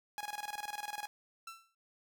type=tone with tremolo; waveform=sawtooth; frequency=830.6 Hz; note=G#5; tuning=in tune; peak=-33 dBFS; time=0.18-1.07 s; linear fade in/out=0 ms; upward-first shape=square; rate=20 Hz; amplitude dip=80%
type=tone with exponential decay; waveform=sawtooth; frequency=1340 Hz; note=E6; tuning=28 cents sharp; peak=-38 dBFS; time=1.47-1.75 s; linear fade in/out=5 ms; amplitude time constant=59 ms
effects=none